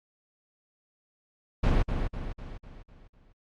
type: noise with echo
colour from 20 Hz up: brown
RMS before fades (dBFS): -22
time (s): 1.63-1.83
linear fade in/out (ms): 10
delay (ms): 250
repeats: 6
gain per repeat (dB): -6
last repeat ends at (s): 3.33
effects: low-pass 4000 Hz 12 dB/octave + Opus 48 kbps